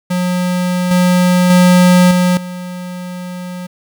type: tone with level steps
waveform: square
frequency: 180 Hz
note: F#3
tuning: 47 cents flat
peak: -14 / -9 / -6 / -10 / -24 dBFS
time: 0.1-3.67 s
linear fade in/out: 10 ms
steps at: 0.91 / 1.5 / 2.11 / 2.37 s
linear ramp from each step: 2 ms
effects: 8-bit